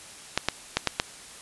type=clicks; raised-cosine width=0.2 ms; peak=-4 dBFS; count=5; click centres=0.376 / 0.486 / 0.77 / 0.873 / 0.999 s; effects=white hiss -45 dBFS RMS until 1.41 s + resampled to 24000 Hz